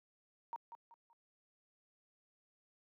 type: tone with echo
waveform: sine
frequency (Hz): 932.3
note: A#5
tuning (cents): 0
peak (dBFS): -39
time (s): 0.53-0.56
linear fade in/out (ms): 0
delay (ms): 190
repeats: 3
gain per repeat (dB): -9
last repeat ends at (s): 1.13
effects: high-pass 400 Hz 12 dB/octave